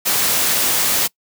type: noise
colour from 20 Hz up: white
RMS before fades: -17 dBFS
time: 0.05-1.08 s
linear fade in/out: 20 ms
effects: noise-tail reverb RT60 0.1 s tail -24 dB re dry + high-pass 100 Hz 12 dB/octave